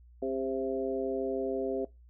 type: harmonic tone with a mistuned harmonic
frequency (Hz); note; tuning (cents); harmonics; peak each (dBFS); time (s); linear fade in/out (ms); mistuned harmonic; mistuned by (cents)
133.1; C3; +30; 2 / 3 / 4 / 5; -36 / -33 / -36 / -38; 0.22-1.85; 5; 4; -20
effects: noise-tail reverb RT60 0.2 s tail -20 dB re dry + added 60 Hz sine -53 dBFS peak until 2.09 s